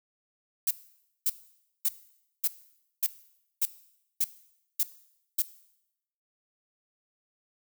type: noise bursts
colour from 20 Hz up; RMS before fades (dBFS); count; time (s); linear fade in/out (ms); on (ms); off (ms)
violet; -25; 9; 0.67-5.421; 5; 39; 550
effects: noise-tail reverb RT60 0.8 s tail -17 dB re dry